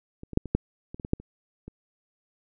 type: clicks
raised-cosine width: 3 ms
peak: -27 / -24 / -7 / -23 / -8 / -25 / -26 / -21 / -9 / -30 / -27 dBFS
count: 11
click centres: 0.234 / 0.333 / 0.374 / 0.457 / 0.55 / 0.945 / 0.998 / 1.049 / 1.134 / 1.2 / 1.68 s
effects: none